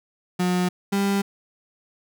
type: tone pair in turn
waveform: 35% pulse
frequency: 180 / 198.69 Hz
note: F#3 / G3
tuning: -47 / +24 cents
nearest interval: major second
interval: 171 cents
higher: second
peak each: -18 dBFS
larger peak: neither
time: 0.39-0.69 / 0.92-1.22 s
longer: neither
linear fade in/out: 10 ms
effects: none

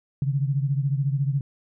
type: beating tone pair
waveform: sine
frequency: 136.3 / 150.3 Hz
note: C#3 / D3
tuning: -29 / +40 cents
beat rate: 14 Hz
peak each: -22 / -27 dBFS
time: 0.22-1.41 s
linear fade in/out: 2 ms
effects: none

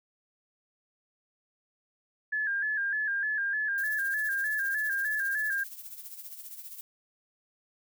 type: tone with vibrato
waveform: sine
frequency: 1661.2 Hz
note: G#6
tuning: in tune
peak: -27 dBFS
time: 2.32-5.64 s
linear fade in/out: 10 ms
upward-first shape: square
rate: 3.3 Hz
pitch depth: 60 cents each way
type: noise with tremolo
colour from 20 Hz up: violet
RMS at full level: -41 dBFS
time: 3.78-6.81 s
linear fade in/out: 0 ms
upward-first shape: triangle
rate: 15 Hz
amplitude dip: 70%
effects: none

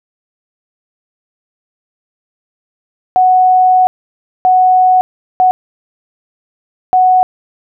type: tone bursts at uneven times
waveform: sine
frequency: 740 Hz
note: F#5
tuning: in tune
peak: -5 dBFS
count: 4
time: 3.16-3.87 / 4.45-5.01 / 5.4-5.51 / 6.93-7.23 s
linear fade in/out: 0 ms
effects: none

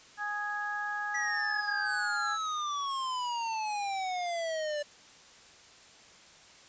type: harmonic tone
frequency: 415.3 Hz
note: G#4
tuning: in tune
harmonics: 2 / 3 / 4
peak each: -37 / -40 / -34 dBFS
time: 0.17-2.38 s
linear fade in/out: 50 ms
type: exponential sweep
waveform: square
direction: down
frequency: 1960 to 582 Hz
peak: -32 dBFS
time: 1.14-4.83 s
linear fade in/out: 10 ms
effects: white hiss -55 dBFS RMS until 6.68 s + resampled to 16000 Hz

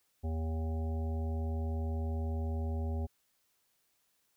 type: harmonic tone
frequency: 80 Hz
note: D#2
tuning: 49 cents sharp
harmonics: 1 / 3 / 5 / 7 / 9 / 10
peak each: -32 / -42 / -46 / -49 / -51 / -52 dBFS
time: 0.23-3.07 s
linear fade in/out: 20 ms
effects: white hiss -75 dBFS RMS until 4.36 s

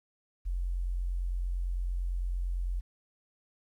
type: tone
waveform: sine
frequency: 44.44 Hz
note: F1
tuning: 31 cents sharp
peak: -29 dBFS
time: 0.45-2.81 s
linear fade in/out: 20 ms
effects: 11-bit

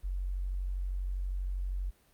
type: tone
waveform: sine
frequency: 46.25 Hz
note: F#1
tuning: in tune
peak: -31 dBFS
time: 0.03-1.91 s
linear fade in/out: 20 ms
effects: pink hiss -66 dBFS RMS until 2.13 s + Opus 32 kbps

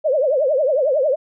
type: tone with vibrato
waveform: sine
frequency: 565 Hz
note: C#5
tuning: 33 cents sharp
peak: -14 dBFS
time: 0.04-1.16 s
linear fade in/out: 20 ms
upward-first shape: triangle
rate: 11 Hz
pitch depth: 240 cents each way
effects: none

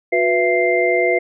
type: tone cluster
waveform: sine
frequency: 362.7 / 491.4 / 668 / 2094 Hz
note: F#4 / B4 / E5 / C7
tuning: -34 / -9 / +23 / +1 cents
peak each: -19 dBFS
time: 0.12-1.19 s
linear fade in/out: 10 ms
effects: none

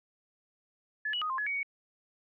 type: tone with pitch steps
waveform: sine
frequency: 1719 / 2933 / 1246 / 1051 / 1697 / 2248 / 2236 Hz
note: A6 / F#7 / D#6 / C6 / G#6 / C#7 / C#7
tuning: -41 / -16 / +2 / +7 / +37 / +24 / +14 cents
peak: -30 dBFS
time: 1.05-1.631 s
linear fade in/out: 5 ms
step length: 83 ms
effects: none

